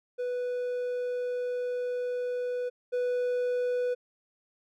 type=tone pair in turn; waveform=triangle; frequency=493.9 / 493.9 Hz; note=B4 / B4; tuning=0 / 0 cents; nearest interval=unison; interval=0 cents; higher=neither; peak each=-27 / -24 dBFS; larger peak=second; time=0.18-2.7 / 2.92-3.95 s; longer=first; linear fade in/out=20 ms; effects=none